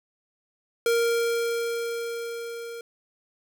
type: tone with level ramp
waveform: square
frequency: 466.2 Hz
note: A#4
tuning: in tune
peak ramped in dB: -20 to -36 dBFS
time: 0.86-2.81 s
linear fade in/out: 2 ms
effects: none